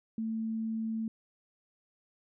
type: tone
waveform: sine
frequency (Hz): 222.8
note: A3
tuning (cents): +22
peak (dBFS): -31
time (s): 0.18-1.08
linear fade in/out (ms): 2
effects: none